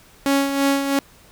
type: tone with tremolo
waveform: sawtooth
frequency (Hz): 277.1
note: C#4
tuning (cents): -1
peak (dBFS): -11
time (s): 0.26-0.99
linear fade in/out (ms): 0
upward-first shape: sine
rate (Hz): 3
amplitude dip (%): 55
effects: pink hiss -50 dBFS RMS until 1.31 s